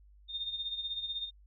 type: tone with tremolo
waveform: sine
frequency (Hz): 3652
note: A#7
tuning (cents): -36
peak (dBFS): -32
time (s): 0.28-1.31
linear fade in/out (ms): 50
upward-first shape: sine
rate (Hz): 16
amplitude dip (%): 65
effects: added 50 Hz sine -56 dBFS peak until 1.46 s